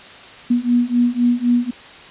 sine beating tone pair, 240 / 243.9 Hz, B3 / B3, -49 / -21 cents, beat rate 3.9 Hz, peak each -17 / -16 dBFS, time 0.5-1.71 s, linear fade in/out 10 ms, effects white hiss -39 dBFS RMS until 2.1 s + resampled to 8000 Hz

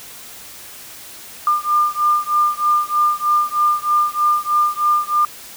sine beating tone pair, 1200 / 1203.2 Hz, D6 / D6, +37 / +42 cents, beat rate 3.2 Hz, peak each -17 dBFS, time 1.47-5.25 s, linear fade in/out 2 ms, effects white hiss -37 dBFS RMS until 5.56 s

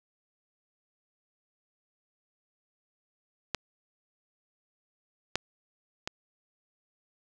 clicks, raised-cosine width 0.2 ms, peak -11 / -9 / -15 dBFS, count 3, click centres 3.547 / 5.356 / 6.075 s, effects none

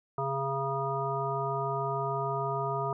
harmonic tone, 136.7 Hz, C#3, 24 cents flat, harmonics 1 / 3 / 5 / 7 / 9, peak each -35 / -35 / -35 / -35 / -35 dBFS, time 0.18-2.93 s, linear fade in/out 2 ms, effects none

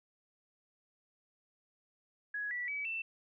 sine tone with pitch steps, 1673 / 1955.4 / 2285 / 2671 Hz, G#6 / B6 / D7 / E7, +12 / -18 / -48 / +22 cents, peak -35 dBFS, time 2.34-3.02 s, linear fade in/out 5 ms, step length 170 ms, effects none

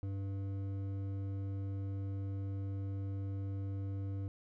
triangle tone with hard clipping, 98 Hz, G2, in tune, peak -38 dBFS, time 0.03-4.28 s, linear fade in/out 0 ms, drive 13 dB, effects none

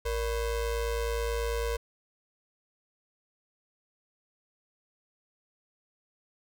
square ring-modulated tone, 261.6 Hz, C4, in tune, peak -26 dBFS, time 0.05-1.77 s, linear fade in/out 10 ms, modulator 207 Hz, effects none

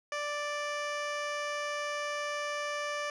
15% pulse tone with low-pass filter, 587.3 Hz, D5, in tune, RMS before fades -35 dBFS, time 0.12-3.1 s, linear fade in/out 2 ms, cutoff 5800 Hz, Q 0.95, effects none

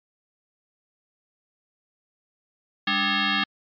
sine tone with frequency modulation, 784 Hz, G5, in tune, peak -20 dBFS, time 2.87-3.44 s, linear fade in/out 5 ms, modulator 493 Hz, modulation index 6.3, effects MP3 64 kbps

